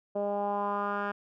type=tone with low-pass filter sweep; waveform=10% pulse; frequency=203.1 Hz; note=G#3; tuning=38 cents flat; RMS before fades=-31 dBFS; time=0.15-1.12 s; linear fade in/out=10 ms; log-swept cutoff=580 to 1700 Hz; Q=3.3; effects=none